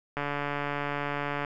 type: click train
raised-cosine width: 0.5 ms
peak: -16 dBFS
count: 185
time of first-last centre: 0.17-1.448 s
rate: 144 Hz
effects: none